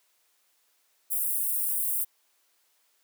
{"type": "high-pass noise", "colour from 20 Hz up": "white", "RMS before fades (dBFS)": -28, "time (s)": [1.1, 2.05], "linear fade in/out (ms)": 20, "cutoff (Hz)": 9100, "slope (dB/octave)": 48, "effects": ["white hiss -69 dBFS RMS until 3.03 s", "high-pass 400 Hz 12 dB/octave"]}